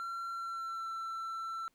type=tone with pitch glide; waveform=triangle; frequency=1363 to 1339.6 Hz; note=F6 to E6; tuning=-43 to +27 cents; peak=-35 dBFS; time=0-1.68 s; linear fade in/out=0 ms; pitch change=-30 cents; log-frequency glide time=0.31-0.89 s; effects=pink hiss -75 dBFS RMS until 1.74 s